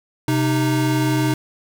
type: tone pair together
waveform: square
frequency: 129.8 / 308.7 Hz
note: C3 / D#4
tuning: -13 / -14 cents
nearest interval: octave + minor third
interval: 1499 cents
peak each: -20 dBFS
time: 0.28-1.34 s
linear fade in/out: 2 ms
effects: none